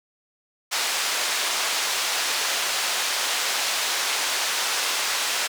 white band-pass noise, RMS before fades -25 dBFS, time 0.71-5.48 s, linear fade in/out 20 ms, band 600 to 5900 Hz, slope 12 dB/octave, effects none

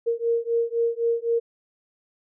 sine beating tone pair, 463.2 / 467.1 Hz, A#4 / A#4, -11 / +3 cents, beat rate 3.9 Hz, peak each -24 dBFS, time 0.06-1.4 s, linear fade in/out 20 ms, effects none

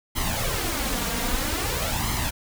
pink noise with flanger, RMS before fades -26 dBFS, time 0.15-2.31 s, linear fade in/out 20 ms, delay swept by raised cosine 0.96 to 4.36 ms, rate 0.51 Hz, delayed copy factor +0.65, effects none

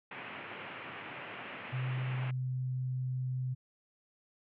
white band-pass noise, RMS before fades -45 dBFS, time 0.11-2.31 s, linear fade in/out 5 ms, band 100 to 2800 Hz, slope 48 dB/octave
sine tone, 128.2 Hz, C3, 35 cents flat, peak -32 dBFS, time 1.72-3.55 s, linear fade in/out 20 ms
effects none

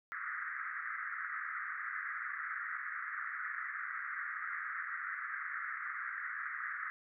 white band-pass noise, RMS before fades -41 dBFS, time 0.12-6.9 s, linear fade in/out 0 ms, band 1200 to 2000 Hz, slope 96 dB/octave, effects none

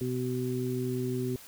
harmonic tone, 126 Hz, B2, 35 cents sharp, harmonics 1 / 2 / 3, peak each -33 / -33 / -33 dBFS, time 0.01-1.36 s, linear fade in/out 2 ms, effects white hiss -50 dBFS RMS until 1.47 s

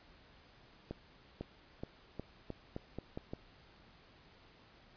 accelerating click train, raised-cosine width 2 ms, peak -27 dBFS, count 9, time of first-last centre 0.91-3.335 s, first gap 500 ms, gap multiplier 0.85, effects pink hiss -62 dBFS RMS until 4.96 s + resampled to 11025 Hz

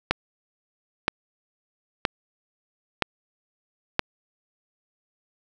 click train, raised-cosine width 0.3 ms, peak -3 dBFS, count 5, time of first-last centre 0.11-3.993 s, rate 1.03 Hz, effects none

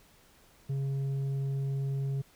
sine tone with tanh clipping, 137 Hz, C#3, 20 cents flat, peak -30 dBFS, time 0.69-2.22 s, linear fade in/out 10 ms, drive 5 dB, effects pink hiss -61 dBFS RMS until 2.35 s

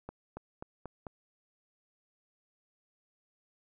accelerating click train, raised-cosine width 1 ms, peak -27 dBFS, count 5, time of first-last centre 0.09-1.068 s, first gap 280 ms, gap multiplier 0.91, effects none

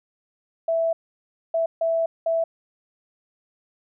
sine tone bursts at uneven times, 659.3 Hz, E5, in tune, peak -19 dBFS, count 4, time 0.68-0.93 / 1.54-1.66 / 1.81-2.06 / 2.26-2.44 s, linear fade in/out 5 ms, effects none

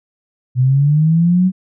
sine linear sweep, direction up, 123.47 to 189.2 Hz, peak -9 dBFS, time 0.55-1.52 s, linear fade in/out 50 ms, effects none

